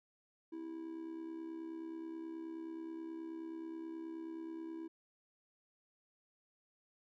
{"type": "tone with amplitude modulation", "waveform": "triangle", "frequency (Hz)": 327, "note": "E4", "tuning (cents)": -14, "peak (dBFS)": -38, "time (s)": [0.52, 4.88], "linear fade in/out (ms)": 10, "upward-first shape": "sine", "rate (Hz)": 69.4, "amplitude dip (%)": 60, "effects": []}